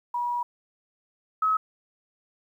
sine tone pair in turn, 965 / 1282.2 Hz, B5 / E6, -40 / -48 cents, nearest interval perfect fourth, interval 492 cents, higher second, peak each -25 / -20 dBFS, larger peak second, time 0.14-0.43 / 1.42-1.57 s, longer first, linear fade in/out 5 ms, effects 10-bit

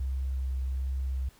sine tone with vibrato, 65.7 Hz, C2, 8 cents sharp, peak -28 dBFS, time 0-1.29 s, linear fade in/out 5 ms, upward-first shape sine, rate 1.3 Hz, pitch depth 11 cents each way, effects pink hiss -59 dBFS RMS until 1.39 s

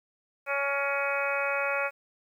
harmonic tone with a mistuned harmonic, 280 Hz, C#4, 18 cents sharp, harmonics 2 / 3 / 4 / 5 / 6 / 7 / 8 / 9, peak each -31 / -37 / -36 / -32 / -39 / -40 / -35 / -33 dBFS, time 0.46-1.91 s, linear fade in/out 50 ms, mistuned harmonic 7, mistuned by -29 cents, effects 10-bit

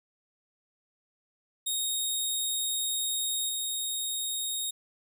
15% pulse tone with level steps, 3730 Hz, A#7, in tune, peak -21 / -23 dBFS, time 1.66-4.71 s, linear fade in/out 10 ms, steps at 3.49 s, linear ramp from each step 2 ms, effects none

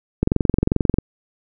click train, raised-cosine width 3 ms, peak -3 dBFS, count 18, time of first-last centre 0.23-0.986 s, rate 22.5 Hz, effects none

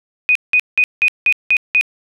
sine tone bursts, 2489 Hz, D#7, in tune, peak -9 dBFS, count 7, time 0.29-1.811 s, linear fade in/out 0 ms, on 63 ms, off 180 ms, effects none

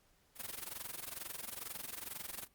white noise with amplitude modulation, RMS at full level -41 dBFS, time 0.35-2.48 s, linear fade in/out 50 ms, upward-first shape sine, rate 22.2 Hz, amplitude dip 85%, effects pink hiss -71 dBFS RMS until 2.54 s + Opus 48 kbps

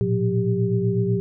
sine tone cluster, 112.9 / 121 / 180.5 / 395.7 Hz, A2 / B2 / F#3 / G4, +45 / -35 / -43 / +16 cents, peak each -24 dBFS, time 0.01-1.2 s, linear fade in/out 0 ms, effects none

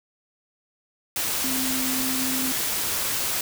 sine tone in noise, 260 Hz, C4, 11 cents flat, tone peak -28 dBFS, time 1.44-2.52 s, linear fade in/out 2 ms, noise white, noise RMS -26 dBFS, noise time 1.16-3.41 s, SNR -5 dB, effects none

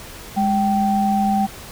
sine tone pair together, 205.6 / 776.2 Hz, G#3 / G5, -17 / -17 cents, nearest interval octave + major seventh, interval 2300 cents, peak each -18 dBFS, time 0.36-1.47 s, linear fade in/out 20 ms, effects pink hiss -37 dBFS RMS until 1.71 s

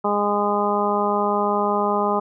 harmonic tone, 205.4 Hz, G#3, 19 cents flat, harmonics 1 / 2 / 3 / 4 / 5 / 6, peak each -26 / -24 / -26 / -24 / -25 / -26 dBFS, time 0.04-2.2 s, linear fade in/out 10 ms, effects none

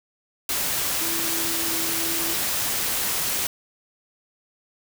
sine tone in noise, 331.2 Hz, E4, 8 cents sharp, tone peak -33 dBFS, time 1.01-2.34 s, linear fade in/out 2 ms, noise white, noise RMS -25 dBFS, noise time 0.49-3.47 s, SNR -11 dB, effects none

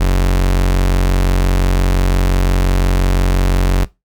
40% pulse tone, 45.77 Hz, F#1, 18 cents flat, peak -9 dBFS, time 0-3.85 s, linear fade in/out 10 ms, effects noise-tail reverb RT60 0.2 s tail -19 dB re dry

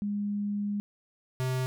sine / square tone pair in turn, 204.8 / 129.02 Hz, G#3 / C3, -24 / -24 cents, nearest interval minor sixth, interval 800 cents, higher first, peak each -28 dBFS, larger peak neither, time 0.02-0.8 / 1.4-1.66 s, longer first, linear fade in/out 0 ms, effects none

